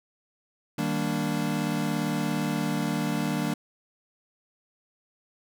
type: chord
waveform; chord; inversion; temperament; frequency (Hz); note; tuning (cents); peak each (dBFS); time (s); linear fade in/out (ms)
square; Eb major seventh; none; equal; 155.56 / 196 / 233.1 / 293.7; Eb3 / G3 / Bb3 / D4; 0 / 0 / 0 / 0; -32; 0.78-3.54; 5
effects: none